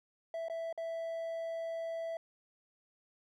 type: tone with dropouts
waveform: triangle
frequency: 660 Hz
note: E5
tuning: 2 cents sharp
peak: -34 dBFS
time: 0.34-2.17 s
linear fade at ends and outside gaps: 2 ms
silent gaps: 0.484-0.498 / 0.727-0.776 s
effects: none